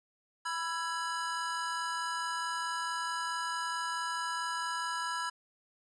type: chord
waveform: square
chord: E major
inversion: second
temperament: equal with one note detuned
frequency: 987.8 / 1338.5 / 1661.2 Hz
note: B5 / E6 / G#6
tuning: 0 / +26 / 0 cents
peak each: -37 / -39 / -39 dBFS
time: 0.45-5.3 s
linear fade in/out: 10 ms
effects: resampled to 24000 Hz